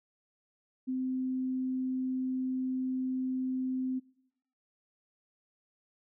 sine tone, 258.3 Hz, C4, 22 cents flat, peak -30 dBFS, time 0.87-4 s, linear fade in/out 20 ms, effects noise-tail reverb RT60 0.8 s tail -22 dB re dry

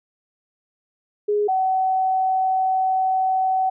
sine tone pair in turn, 415.3 / 755.5 Hz, G#4 / F#5, 0 / +36 cents, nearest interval minor seventh, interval 1036 cents, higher second, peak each -17 dBFS, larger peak neither, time 1.28-1.48 / 1.48-3.7 s, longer second, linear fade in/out 10 ms, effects none

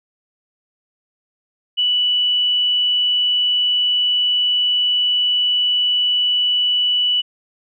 sine tone, 2960 Hz, F#7, in tune, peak -14 dBFS, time 1.77-7.22 s, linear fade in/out 20 ms, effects none

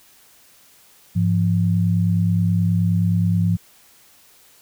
sine tone pair together, 103.01 / 172.5 Hz, G#2 / F3, -14 / -21 cents, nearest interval major sixth, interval 893 cents, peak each -18 dBFS, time 1.15-3.57 s, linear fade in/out 20 ms, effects white hiss -52 dBFS RMS until 4.61 s

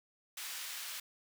pink high-pass noise, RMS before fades -43 dBFS, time 0.37-1 s, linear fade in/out 5 ms, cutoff 1900 Hz, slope 12 dB/octave, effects none

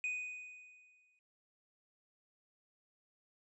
triangle tone with exponential decay, 2489 Hz, D#7, in tune, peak -32 dBFS, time 0.04-1.19 s, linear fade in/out 1 ms, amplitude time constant 250 ms, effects resampled to 24000 Hz

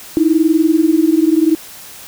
sine tone pair together, 309 / 329.6 Hz, D#4 / E4, -12 / 0 cents, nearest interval minor second, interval 112 cents, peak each -12 dBFS, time 0.17-1.55 s, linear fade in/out 0 ms, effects white hiss -35 dBFS RMS until 2.07 s

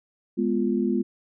sine chord, F diminished, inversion first, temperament equal, 207.7 / 246.9 / 349.2 Hz, Ab3 / Cb4 / F4, 0 / 0 / 0 cents, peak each -25 / -25 / -26 dBFS, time 0.37-1.03 s, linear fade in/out 20 ms, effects none

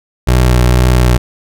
25% pulse tone with vibrato, 61.74 Hz, B1, in tune, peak -3 dBFS, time 0.27-1.18 s, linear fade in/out 10 ms, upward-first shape triangle, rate 2.1 Hz, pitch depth 22 cents each way, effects none

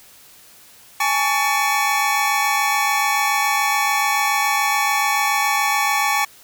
square tone cluster, 822 / 869 / 1126 / 1771 / 2255 Hz, G#5 / A5 / C#6 / A6 / C#7, -18 / -22 / +27 / +11 / +29 cents, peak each -23 / -26 / -23 / -27 / -23 dBFS, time 1-6.25 s, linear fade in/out 5 ms, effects white hiss -47 dBFS RMS until 6.43 s

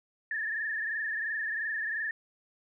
sine tone with frequency modulation, 1760 Hz, A6, in tune, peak -30 dBFS, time 0.31-2.11 s, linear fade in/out 2 ms, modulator 22.9 Hz, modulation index 3.3, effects none

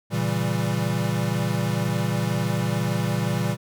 square chord, A# diminished seventh, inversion none, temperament equal, 116.54 / 138.59 / 164.81 / 196 Hz, A#2 / C#3 / E3 / G3, 0 / 0 / 0 / 0 cents, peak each -27 / -30 / -28 / -29 dBFS, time 0.1-3.57 s, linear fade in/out 50 ms, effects none

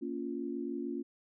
sine chord, Bb minor, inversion none, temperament just, 233.1 / 279.7 / 349.6 Hz, Bb3 / Db4 / F4, 0 / +16 / +2 cents, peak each -40 / -38 / -39 dBFS, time 0.01-1.03 s, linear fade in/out 20 ms, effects none

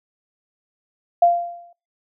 sine tone with exponential decay, 693 Hz, F5, 14 cents flat, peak -8 dBFS, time 1.22-1.73 s, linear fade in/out 5 ms, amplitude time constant 110 ms, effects noise-tail reverb RT60 0.3 s tail -26 dB re dry

